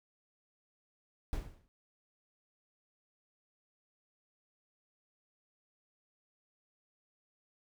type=noise with exponential decay; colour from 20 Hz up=brown; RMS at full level=-33 dBFS; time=1.33-1.68 s; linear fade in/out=0 ms; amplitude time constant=75 ms; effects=none